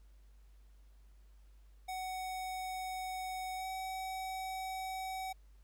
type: tone with pitch glide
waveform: square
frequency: 747 to 757 Hz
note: F#5 to F#5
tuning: +16 to +39 cents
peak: -39 dBFS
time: 1.88-5.33 s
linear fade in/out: 10 ms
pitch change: +23 cents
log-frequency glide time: 3.56-3.66 s
effects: added 50 Hz sine -57 dBFS peak until 5.63 s + pink hiss -75 dBFS RMS until 5.63 s